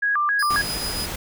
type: tone with vibrato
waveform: sine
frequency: 1400 Hz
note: F6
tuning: 4 cents sharp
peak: -18 dBFS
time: 0.02-0.62 s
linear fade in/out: 10 ms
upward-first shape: square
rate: 3.7 Hz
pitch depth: 290 cents each way
type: tone with tremolo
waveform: sawtooth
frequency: 4978 Hz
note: D#8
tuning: in tune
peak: -23 dBFS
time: 0.39-1.06 s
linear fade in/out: 5 ms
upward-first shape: sine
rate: 6.9 Hz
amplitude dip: 35%
type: noise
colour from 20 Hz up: pink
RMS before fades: -30 dBFS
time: 0.5-1.16 s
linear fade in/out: 5 ms
effects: none